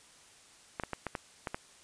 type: clicks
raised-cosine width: 0.5 ms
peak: -19 dBFS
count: 7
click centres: 0.798 / 0.836 / 0.933 / 1.067 / 1.152 / 1.472 / 1.545 s
effects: white hiss -58 dBFS RMS until 1.83 s + resampled to 22050 Hz